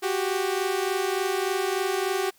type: tone pair together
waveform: sawtooth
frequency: 370 / 393.4 Hz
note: F#4 / G4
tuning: 0 / +6 cents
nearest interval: minor second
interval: 106 cents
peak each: -23 dBFS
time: 0.02-2.31 s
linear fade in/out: 20 ms
effects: white hiss -60 dBFS RMS until 2.38 s